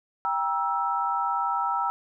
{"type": "chord", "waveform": "sine", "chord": "E diminished", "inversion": "first", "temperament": "just", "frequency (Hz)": [791.1, 949.3, 1318.5], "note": ["G5", "Bb5", "E6"], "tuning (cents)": [16, 31, 0], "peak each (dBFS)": [-29, -28, -27], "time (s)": [0.25, 1.9], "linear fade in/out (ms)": 0, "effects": []}